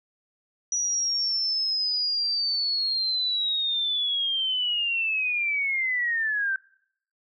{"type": "linear sweep", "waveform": "sine", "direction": "down", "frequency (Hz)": [5860, 1540], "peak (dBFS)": -23, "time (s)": [0.72, 6.56], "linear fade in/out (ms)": 2, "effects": ["noise-tail reverb RT60 0.7 s tail -25 dB re dry"]}